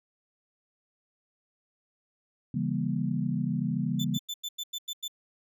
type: chord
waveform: sine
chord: C# diminished seventh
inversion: none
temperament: just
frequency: 138.59 / 166.31 / 199.57 / 239.5 Hz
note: C#3 / E3 / G3 / Bb3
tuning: 0 / +16 / +31 / +47 cents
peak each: -32 dBFS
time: 2.54-4.18 s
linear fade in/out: 5 ms
type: tone bursts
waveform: 35% pulse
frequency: 3520 Hz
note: A7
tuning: in tune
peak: -30 dBFS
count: 8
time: 3.99-5.081 s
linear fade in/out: 10 ms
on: 55 ms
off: 93 ms
effects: none